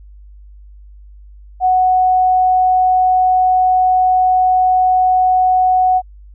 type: tone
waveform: sine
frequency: 740 Hz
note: F#5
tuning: in tune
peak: -9 dBFS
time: 1.6-6.02 s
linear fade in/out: 50 ms
effects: added 50 Hz sine -36 dBFS peak until 6.34 s